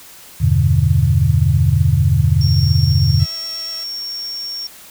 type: chord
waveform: sine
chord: E minor seventh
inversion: none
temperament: equal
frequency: 82.41 / 98 / 123.47 / 146.83 Hz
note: E2 / G2 / B2 / D3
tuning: 0 / 0 / 0 / 0 cents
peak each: -16 dBFS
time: 0.4-3.26 s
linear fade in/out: 20 ms
type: tone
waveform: sine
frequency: 5510 Hz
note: F8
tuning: 24 cents flat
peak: -23 dBFS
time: 2.41-4.67 s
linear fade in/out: 2 ms
type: tone with vibrato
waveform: 5% pulse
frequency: 654 Hz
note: E5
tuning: 14 cents flat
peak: -25 dBFS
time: 3.19-3.84 s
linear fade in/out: 10 ms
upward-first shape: square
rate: 8.4 Hz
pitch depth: 13 cents each way
effects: white hiss -40 dBFS RMS until 4.9 s